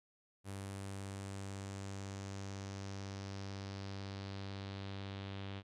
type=tone with low-pass filter sweep; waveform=sawtooth; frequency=98 Hz; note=G2; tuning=in tune; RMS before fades=-45 dBFS; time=0.44-5.63 s; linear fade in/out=50 ms; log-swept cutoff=10000 to 3400 Hz; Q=2.6; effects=none